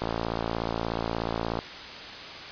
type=click train; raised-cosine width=1 ms; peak=-14 dBFS; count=90; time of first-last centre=0.02-1.59 s; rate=56.7 Hz; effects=white hiss -39 dBFS RMS until 2.51 s + resampled to 11025 Hz